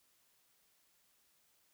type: silence
effects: white hiss -73 dBFS RMS until 1.73 s